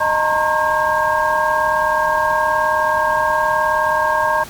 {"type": "tone cluster", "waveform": "sine", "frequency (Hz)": [618, 905, 944, 1076, 1608], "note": ["D#5", "A5", "A#5", "C6", "G6"], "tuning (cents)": [-12, 48, 22, 48, 44], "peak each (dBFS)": -20, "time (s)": [0, 4.44], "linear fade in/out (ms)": 10, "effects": ["pink hiss -35 dBFS RMS until 4.49 s", "MP3 96 kbps"]}